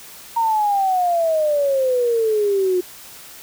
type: exponential sweep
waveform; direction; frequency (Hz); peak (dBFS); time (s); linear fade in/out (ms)
sine; down; 932.3 to 357.3; -15; 0.36-2.81; 10
effects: white hiss -40 dBFS RMS until 3.42 s